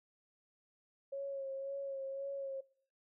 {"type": "tone with vibrato", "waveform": "sine", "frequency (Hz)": 547, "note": "C#5", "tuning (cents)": -23, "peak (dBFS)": -38, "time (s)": [1.12, 2.61], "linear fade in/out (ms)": 10, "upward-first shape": "sine", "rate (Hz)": 1.9, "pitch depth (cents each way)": 27, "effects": ["noise-tail reverb RT60 0.6 s tail -24 dB re dry"]}